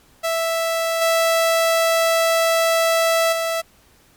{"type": "tone with level steps", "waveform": "sawtooth", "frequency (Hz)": 659.3, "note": "E5", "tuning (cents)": 0, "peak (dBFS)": [-15, -11, -16], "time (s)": [0.23, 3.62], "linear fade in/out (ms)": 20, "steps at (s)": [1.01, 3.32], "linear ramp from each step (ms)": 10, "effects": ["pink hiss -54 dBFS RMS until 4.16 s", "MP3 96 kbps"]}